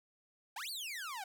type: exponential two-way sweep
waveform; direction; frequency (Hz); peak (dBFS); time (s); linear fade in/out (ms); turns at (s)
sawtooth; up then down; 730 to 4737 to 730; -37; 0.56-1.24; 5; 0.7
effects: none